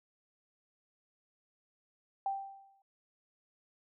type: tone with exponential decay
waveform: sine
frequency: 784 Hz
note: G5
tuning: in tune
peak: -29 dBFS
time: 2.26-2.82 s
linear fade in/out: 2 ms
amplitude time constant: 120 ms
effects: none